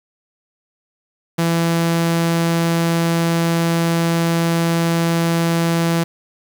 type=tone; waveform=sawtooth; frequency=167.3 Hz; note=E3; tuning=26 cents sharp; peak=-11 dBFS; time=1.38-6.04 s; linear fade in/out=10 ms; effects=7-bit